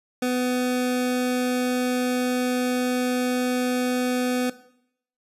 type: tone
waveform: 25% pulse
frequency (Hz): 250.1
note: B3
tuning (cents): +22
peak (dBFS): -18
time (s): 0.22-4.5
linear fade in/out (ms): 5
effects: noise-tail reverb RT60 0.7 s tail -17 dB re dry + resampled to 32000 Hz